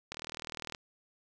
click train, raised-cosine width 0.2 ms, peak -22 dBFS, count 26, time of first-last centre 0.12-0.748 s, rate 39.8 Hz, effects none

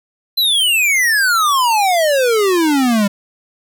square exponential sweep, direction down, 4117 to 196 Hz, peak -12 dBFS, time 0.37-3.08 s, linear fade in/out 10 ms, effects none

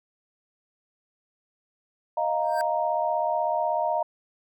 sine chord, Eb suspended second, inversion none, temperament equal, 622.3 / 698.5 / 932.3 Hz, Eb5 / F5 / Bb5, 0 / 0 / 0 cents, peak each -27 dBFS, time 2.17-4.03 s, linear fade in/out 5 ms
square tone with exponential growth, 1573 Hz, G6, 6 cents sharp, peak -29 dBFS, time 2.41-2.61 s, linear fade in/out 0 ms, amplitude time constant 42 ms
effects none

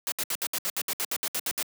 white noise bursts, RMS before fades -29 dBFS, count 14, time 0.07-1.627 s, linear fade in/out 0 ms, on 49 ms, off 67 ms, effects high-pass 200 Hz 12 dB/octave

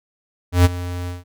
square tone with ADSR envelope, 88.8 Hz, F2, 29 cents sharp, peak -8 dBFS, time 0.52-1.24 s, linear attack 130 ms, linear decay 27 ms, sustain -17 dB, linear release 160 ms, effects none

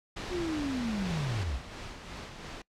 pink noise, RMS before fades -38 dBFS, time 0.16-1.44 s, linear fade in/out 10 ms
sine linear sweep, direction down, 370 to 52.1 Hz, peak -30 dBFS, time 0.29-1.6 s, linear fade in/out 50 ms
pink noise with tremolo, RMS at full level -41 dBFS, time 1.05-2.62 s, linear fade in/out 5 ms, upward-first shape sine, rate 2.9 Hz, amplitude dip 40%
effects noise-tail reverb RT60 0.1 s tail -23 dB re dry + low-pass 5000 Hz 12 dB/octave

